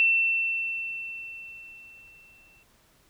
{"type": "tone with exponential decay", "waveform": "sine", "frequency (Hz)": 2690, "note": "E7", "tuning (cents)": 34, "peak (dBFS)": -17, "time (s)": [0, 2.63], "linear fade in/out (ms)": 0, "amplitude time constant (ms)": 570, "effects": ["pink hiss -62 dBFS RMS until 3.09 s"]}